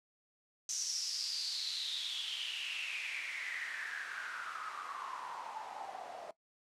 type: noise with band-pass filter sweep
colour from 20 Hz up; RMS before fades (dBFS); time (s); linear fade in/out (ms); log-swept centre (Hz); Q
white; -41; 0.69-6.31; 2; 6100 to 660; 7.6
effects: noise-tail reverb RT60 0.1 s tail -18 dB re dry + low-pass 10000 Hz 12 dB/octave